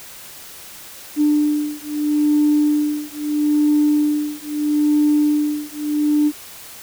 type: beating tone pair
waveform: sine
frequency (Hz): 297.4 / 298.17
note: D4 / D4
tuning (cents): +22 / +26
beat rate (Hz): 0.77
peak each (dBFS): -17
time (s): 1.16-6.32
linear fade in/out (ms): 50
effects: tanh soft clip ceiling -7 dBFS + white hiss -38 dBFS RMS until 6.82 s